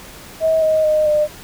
sine tone with pitch steps, 641 / 627.8 / 614.9 / 602.2 Hz, E5 / D#5 / D#5 / D5, -49 / +15 / -21 / +43 cents, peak -12 dBFS, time 0.4-1.28 s, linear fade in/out 50 ms, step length 220 ms, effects pink hiss -38 dBFS RMS until 1.43 s

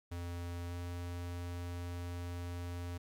square tone with pitch glide, 86.8 to 87.56 Hz, F2 to F2, -10 to +5 cents, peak -40 dBFS, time 0.11-2.98 s, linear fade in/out 10 ms, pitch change +15 cents, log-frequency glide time 0.68-0.73 s, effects 13-bit

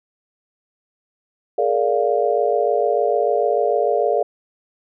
sine chord, Bb dominant seventh, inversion third, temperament just, 419.5 / 466.2 / 582.7 / 699.2 Hz, Ab4 / Bb4 / D5 / F5, +17 / 0 / -14 / +2 cents, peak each -21 dBFS, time 1.58-4.23 s, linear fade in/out 5 ms, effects none

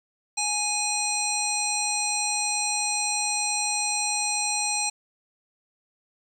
harmonic tone, 830.6 Hz, G#5, in tune, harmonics 1 / 3 / 5 / 7 / 9 / 10, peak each -31 / -31 / -31 / -31 / -31 / -31 dBFS, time 0.37-4.9 s, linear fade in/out 10 ms, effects 9-bit

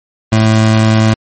25% pulse tone, 110 Hz, A2, in tune, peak -3 dBFS, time 0.32-1.14 s, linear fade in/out 5 ms, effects MP3 32 kbps

